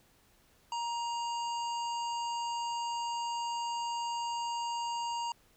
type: harmonic tone with a mistuned harmonic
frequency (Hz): 940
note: A#5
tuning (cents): +14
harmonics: 1 / 3 / 5 / 7 / 8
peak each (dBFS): -33 / -43 / -47 / -50 / -51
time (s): 0.72-5.32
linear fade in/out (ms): 2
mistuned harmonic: 8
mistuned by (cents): +17
effects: pink hiss -66 dBFS RMS until 5.56 s